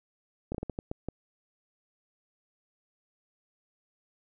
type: slowing click train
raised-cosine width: 2 ms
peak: -20 dBFS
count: 8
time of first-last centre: 0.52-1.086 s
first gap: 26 ms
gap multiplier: 1.37
effects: none